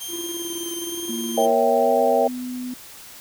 15% pulse tone with vibrato, 3170 Hz, G7, 19 cents sharp, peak -23 dBFS, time 0-1.47 s, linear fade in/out 20 ms, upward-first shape sine, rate 1.1 Hz, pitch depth 13 cents each way
triangle tone with tremolo, 340.9 Hz, F4, 42 cents flat, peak -26 dBFS, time 0.08-1.54 s, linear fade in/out 50 ms, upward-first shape square, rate 19 Hz, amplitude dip 50%
sine tone with pitch glide, 232.3 to 250.4 Hz, A#3 to B3, -6 to +24 cents, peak -27 dBFS, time 1.09-2.74 s, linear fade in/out 5 ms, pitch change +130 cents, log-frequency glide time 1.34-2.02 s
sine chord, A# diminished seventh, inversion none, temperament equal, 466.2 / 554.4 / 659.3 / 784 Hz, A#4 / C#5 / E5 / G5, 0 / 0 / 0 / 0 cents, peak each -21 dBFS, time 1.37-2.28 s, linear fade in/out 10 ms
effects white hiss -42 dBFS RMS until 3.2 s

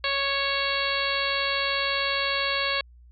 harmonic tone with a mistuned harmonic, 554.4 Hz, C#5, in tune, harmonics 1 / 2 / 3 / 4 / 5 / 6 / 7 / 8, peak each -32 / -31 / -31 / -31 / -32 / -33 / -33 / -32 dBFS, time 0.04-2.81 s, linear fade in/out 2 ms, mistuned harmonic 5, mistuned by -19 cents, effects added 60 Hz sine -48 dBFS peak until 3.11 s

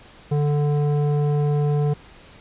square tone with low-pass filter, 146.83 Hz, D3, in tune, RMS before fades -20 dBFS, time 0.31-1.94 s, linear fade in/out 10 ms, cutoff 600 Hz, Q 1.1, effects pink hiss -47 dBFS RMS until 2.4 s + resampled to 8000 Hz

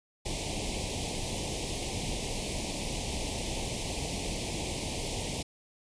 pink band-stop noise, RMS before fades -34 dBFS, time 0.25-5.43 s, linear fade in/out 10 ms, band 900 to 2200 Hz, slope 48 dB/octave, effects resampled to 22050 Hz

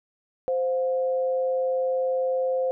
sine tone pair together, 520 / 710.5 Hz, C5 / F5, -11 / +30 cents, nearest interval perfect fourth, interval 541 cents, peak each -22 / -33 dBFS, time 0.48-2.71 s, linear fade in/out 0 ms, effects none

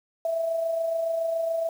sine tone with amplitude modulation, 659.3 Hz, E5, in tune, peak -22 dBFS, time 0.25-1.69 s, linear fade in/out 2 ms, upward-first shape sine, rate 27.1 Hz, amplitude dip 40%, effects 8-bit

